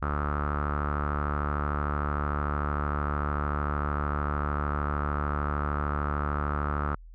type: tone with low-pass filter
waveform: sawtooth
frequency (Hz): 73.3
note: D2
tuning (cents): -3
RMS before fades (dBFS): -29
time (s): 0.02-6.95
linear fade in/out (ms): 5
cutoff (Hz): 1300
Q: 7.8
effects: added 41 Hz sine -44 dBFS peak until 7.14 s